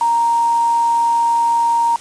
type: tone with quantisation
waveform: sine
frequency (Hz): 932.3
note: A#5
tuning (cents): 0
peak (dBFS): -12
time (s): 0.01-1.96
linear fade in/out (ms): 2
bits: 5
effects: white hiss -37 dBFS RMS until 2 s + resampled to 22050 Hz